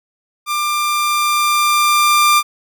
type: tone with level ramp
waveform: sawtooth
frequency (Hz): 1191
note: D6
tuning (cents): +24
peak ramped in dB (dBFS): -13 to -5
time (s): 0.46-2.43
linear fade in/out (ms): 50
effects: none